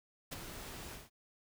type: noise with ADSR envelope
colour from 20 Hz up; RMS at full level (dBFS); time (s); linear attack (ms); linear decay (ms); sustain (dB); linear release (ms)
pink; -39; 0.31-1.1; 17; 19; -8; 170
effects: none